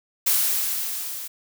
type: noise with level ramp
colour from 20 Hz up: blue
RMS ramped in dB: -19 to -34 dBFS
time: 0.26-1.28 s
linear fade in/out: 10 ms
effects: none